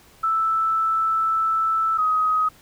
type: tone pair in turn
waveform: sine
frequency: 1318.5 / 1260.8 Hz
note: E6 / D#6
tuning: 0 / +23 cents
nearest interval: minor second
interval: 77 cents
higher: first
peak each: -18 / -17 dBFS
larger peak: second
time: 0.23-1.98 / 1.98-2.49 s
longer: first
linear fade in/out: 10 ms
effects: pink hiss -52 dBFS RMS until 2.61 s